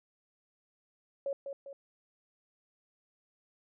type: tone with echo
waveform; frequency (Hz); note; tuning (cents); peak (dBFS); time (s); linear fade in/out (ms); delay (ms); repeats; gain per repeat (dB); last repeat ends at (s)
sine; 554.4; C#5; 0; -31; 1.26-1.33; 2; 200; 2; -6; 1.73
effects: none